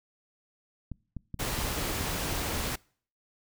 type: clicks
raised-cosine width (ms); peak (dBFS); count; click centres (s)
5; -24; 7; 0.917 / 1.167 / 1.343 / 1.427 / 1.589 / 2.01 / 2.326
type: noise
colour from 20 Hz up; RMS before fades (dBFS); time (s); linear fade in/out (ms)
pink; -32; 1.39-2.76; 10
effects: noise-tail reverb RT60 0.5 s tail -25 dB re dry